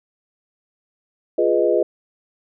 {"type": "chord", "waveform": "sine", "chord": "F half-diminished seventh", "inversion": "none", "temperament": "equal", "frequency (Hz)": [349.2, 415.3, 493.9, 622.3], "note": ["F4", "Ab4", "Cb5", "Eb5"], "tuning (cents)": [0, 0, 0, 0], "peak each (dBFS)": -20, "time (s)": [1.38, 1.83], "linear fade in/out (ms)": 5, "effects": []}